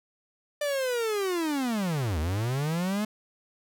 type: linear two-way sweep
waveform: 45% pulse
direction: down then up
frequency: 595 to 73.42 to 216.7 Hz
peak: -26 dBFS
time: 0.61-3.05 s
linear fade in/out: 5 ms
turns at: 2.19 s
effects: none